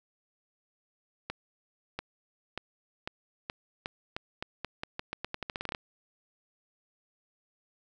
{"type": "accelerating click train", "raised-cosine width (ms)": 0.3, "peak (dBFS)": -18, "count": 22, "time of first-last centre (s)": [1.3, 5.748], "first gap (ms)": 690, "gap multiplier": 0.85, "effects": []}